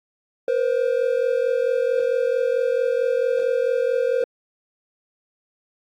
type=tone pair together; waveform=triangle; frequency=475.5 / 520 Hz; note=A#4 / C5; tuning=+34 / -11 cents; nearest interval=major second; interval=155 cents; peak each=-19 dBFS; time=0.48-4.24 s; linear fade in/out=2 ms; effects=AAC 48 kbps